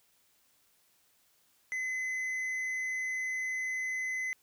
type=tone with tanh clipping; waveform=sine; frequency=2033 Hz; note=B6; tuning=50 cents sharp; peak=-33 dBFS; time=1.72-4.33 s; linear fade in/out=0 ms; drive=6 dB; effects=white hiss -69 dBFS RMS until 4.42 s